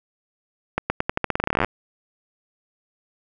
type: accelerating click train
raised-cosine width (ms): 0.5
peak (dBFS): -5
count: 21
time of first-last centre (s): 0.78-1.646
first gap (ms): 120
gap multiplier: 0.87
effects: none